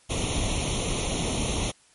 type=noise with comb filter; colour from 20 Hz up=pink; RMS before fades=-27 dBFS; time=0.09-1.72 s; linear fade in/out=20 ms; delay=0.31 ms; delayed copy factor=+0.85; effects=white hiss -59 dBFS RMS until 1.94 s + MP3 48 kbps